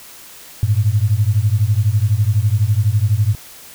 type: beating tone pair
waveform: sine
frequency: 99.5 / 111.5 Hz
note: G2 / A2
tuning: +26 / +23 cents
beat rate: 12 Hz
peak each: -15 dBFS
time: 0.63-3.35 s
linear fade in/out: 0 ms
effects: white hiss -39 dBFS RMS until 3.74 s